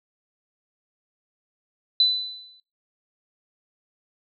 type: tone with exponential decay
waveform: sine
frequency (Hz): 3999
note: B7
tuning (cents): +21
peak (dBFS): -13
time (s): 2-2.6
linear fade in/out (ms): 2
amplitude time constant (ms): 130
effects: noise-tail reverb RT60 0.3 s tail -22 dB re dry